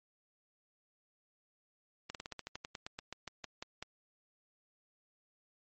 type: slowing click train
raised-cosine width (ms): 0.2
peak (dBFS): -24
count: 17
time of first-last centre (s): 2.1-3.826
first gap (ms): 48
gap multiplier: 1.1
effects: MP3 32 kbps